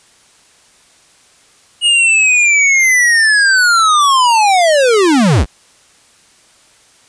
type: linear sweep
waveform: square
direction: down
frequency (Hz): 2893 to 38.34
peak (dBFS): -8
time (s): 1.81-5.46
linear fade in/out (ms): 50
effects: white hiss -48 dBFS RMS until 7.08 s + resampled to 22050 Hz